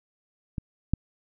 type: clicks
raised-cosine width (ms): 5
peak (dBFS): -18 / -10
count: 2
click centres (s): 0.582 / 0.936
effects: none